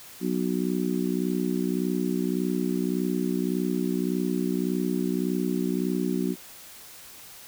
harmonic tone, 61.74 Hz, B1, in tune, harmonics 3 / 4 / 5 / 6, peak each -28 / -29 / -30 / -31 dBFS, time 0.2-6.36 s, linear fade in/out 50 ms, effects white hiss -46 dBFS RMS until 7.47 s

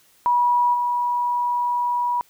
sine tone with level steps, 970 Hz, B5, 31 cents flat, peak -15 / -19 dBFS, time 0.26-2.21 s, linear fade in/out 0 ms, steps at 0.73 s, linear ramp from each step 20 ms, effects white hiss -57 dBFS RMS until 2.29 s

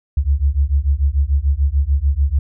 sine beating tone pair, 67 / 73.8 Hz, C2 / D2, +42 / +9 cents, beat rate 6.8 Hz, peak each -16 dBFS, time 0.17-2.39 s, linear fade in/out 5 ms, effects none

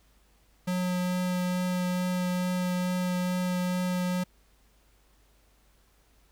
square tone with vibrato, 181 Hz, F#3, 38 cents flat, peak -27 dBFS, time 0.67-4.24 s, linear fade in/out 10 ms, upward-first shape triangle, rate 2.3 Hz, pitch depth 8 cents each way, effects added 50 Hz sine -62 dBFS peak until 6.31 s + pink hiss -66 dBFS RMS until 6.31 s

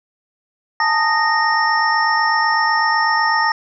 sine tone cluster, 850 / 898 / 1239 / 1857 / 5390 Hz, G#5 / A5 / D#6 / A#6 / E8, +40 / +35 / -8 / -7 / +38 cents, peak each -24 / -18 / -20 / -18 / -25 dBFS, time 0.8-3.52 s, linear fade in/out 2 ms, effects none

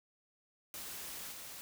white noise with level steps, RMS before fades -45 / -48 dBFS, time 0.74-1.61 s, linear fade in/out 0 ms, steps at 1.31 s, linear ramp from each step 20 ms, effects none

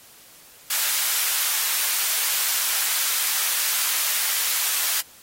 white high-pass noise, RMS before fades -23 dBFS, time 0.7-5.01 s, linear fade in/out 5 ms, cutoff 1100 Hz, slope 12 dB/octave, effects white hiss -49 dBFS RMS until 5.22 s + AAC 48 kbps

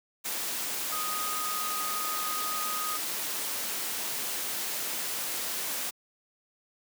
sine tone in noise, 1244.5 Hz, D#6, in tune, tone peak -33 dBFS, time 0.91-2.98 s, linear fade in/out 20 ms, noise white, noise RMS -33 dBFS, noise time 0.24-5.91 s, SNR -3 dB, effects high-pass 200 Hz 12 dB/octave

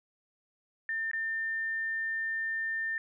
sine tone with dropouts, 1800 Hz, A6, 39 cents sharp, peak -30 dBFS, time 0.89-2.98 s, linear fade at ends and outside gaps 1 ms, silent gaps 1.114-1.133 s, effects none

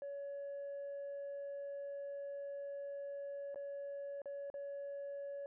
sine tone with dropouts, 563 Hz, C#5, 27 cents sharp, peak -40 dBFS, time 0.02-5.46 s, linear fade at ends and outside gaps 1 ms, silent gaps 3.545-3.558 / 4.218-4.257 / 4.501-4.541 s, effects tanh soft clip ceiling -40 dBFS

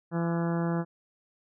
harmonic tone with a mistuned harmonic, 168.8 Hz, E3, 41 cents sharp, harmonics 1 / 2 / 3 / 4 / 5 / 6 / 7 / 8 / 9 / 10, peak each -27 / -33 / -37 / -39 / -41 / -43 / -44 / -45 / -46 / -47 dBFS, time 0.11-0.85 s, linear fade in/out 50 ms, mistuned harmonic 9, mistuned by -48 cents, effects none

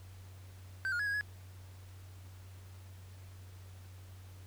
triangle tone with pitch steps, 1553 / 1429 / 1676 / 1643 / 1684 Hz, G6 / F6 / G#6 / G#6 / G#6, -17 / +39 / +15 / -19 / +24 cents, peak -30 dBFS, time 0.85-1.21 s, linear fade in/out 0 ms, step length 72 ms, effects added 93 Hz sine -49 dBFS peak until 4.46 s + pink hiss -61 dBFS RMS until 4.46 s

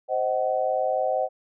sine chord, C diminished, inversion none, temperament just, 523.3 / 627.9 / 753.5 Hz, C5 / Eb5 / Gb5, 0 / +16 / +31 cents, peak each -26 dBFS, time 0.08-1.29 s, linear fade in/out 50 ms, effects none

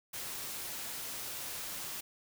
white noise, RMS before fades -41 dBFS, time 0.13-2.01 s, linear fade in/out 10 ms, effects none

